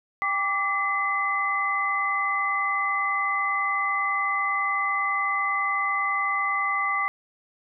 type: tone cluster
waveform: sine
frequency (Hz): 796 / 1162 / 2032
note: G5 / D6 / B6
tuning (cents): +26 / -19 / +49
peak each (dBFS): -32 / -25 / -26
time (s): 0.22-7.08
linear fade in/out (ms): 0
effects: none